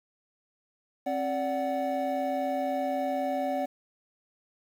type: tone cluster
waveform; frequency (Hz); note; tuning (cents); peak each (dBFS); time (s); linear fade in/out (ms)
triangle; 267.7 / 580 / 744; C4 / D5 / F#5; +40 / -22 / +9; -31 / -29 / -29; 1.06-3.66; 10
effects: 9-bit